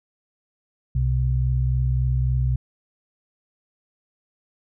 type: tone pair together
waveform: sine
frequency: 63.6 / 127.2 Hz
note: C2 / C3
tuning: -48 / -48 cents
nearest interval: octave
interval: 1200 cents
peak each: -21 dBFS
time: 0.95-2.56 s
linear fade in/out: 5 ms
effects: none